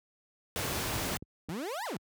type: noise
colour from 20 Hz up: pink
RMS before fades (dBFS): -33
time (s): 0.56-1.17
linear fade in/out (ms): 0
type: click train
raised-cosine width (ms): 3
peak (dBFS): -30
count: 4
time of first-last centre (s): 0.7-1.487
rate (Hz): 3.81
type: exponential two-way sweep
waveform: 30% pulse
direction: up then down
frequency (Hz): 146.83 to 1046.5 to 146.83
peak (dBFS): -32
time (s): 1.49-1.97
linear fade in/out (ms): 2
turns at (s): 1.85
effects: high-pass 60 Hz 12 dB/octave